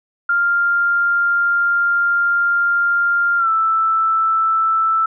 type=tone with pitch glide; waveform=sine; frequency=1396.9 to 1322.3 Hz; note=F6 to E6; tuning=0 to +5 cents; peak=-13 dBFS; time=0.29-5.06 s; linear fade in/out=5 ms; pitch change=-95 cents; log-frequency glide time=3.38-3.49 s; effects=none

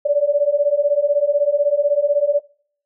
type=beating tone pair; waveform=sine; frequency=569 / 585 Hz; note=C#5 / D5; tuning=+45 / -7 cents; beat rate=16 Hz; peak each=-18 / -16 dBFS; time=0.05-2.4 s; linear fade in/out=10 ms; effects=noise-tail reverb RT60 0.6 s tail -24 dB re dry

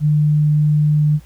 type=tone; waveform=sine; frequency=150.3 Hz; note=D3; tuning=40 cents sharp; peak=-11 dBFS; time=0-1.2 s; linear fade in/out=50 ms; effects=added 60 Hz sine -41 dBFS peak until 1.25 s + pink hiss -52 dBFS RMS until 1.25 s

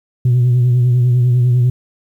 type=tone with vibrato; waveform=sine; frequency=123.47 Hz; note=B2; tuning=in tune; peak=-7 dBFS; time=0.25-1.7 s; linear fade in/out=5 ms; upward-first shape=triangle; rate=10 Hz; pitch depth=51 cents each way; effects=tanh soft clip ceiling -7 dBFS + 8-bit

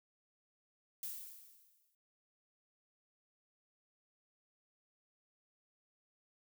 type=noise with exponential decay; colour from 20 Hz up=violet; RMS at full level=-41 dBFS; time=1.03-1.95 s; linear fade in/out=1 ms; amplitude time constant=200 ms; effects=none

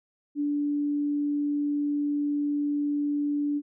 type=tone; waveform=sine; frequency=290.9 Hz; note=D4; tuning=16 cents flat; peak=-24 dBFS; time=0.35-3.62 s; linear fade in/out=50 ms; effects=none

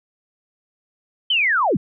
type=linear sweep; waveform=sine; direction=down; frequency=3136 to 117.8 Hz; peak=-15 dBFS; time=1.3-1.77 s; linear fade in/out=5 ms; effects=none

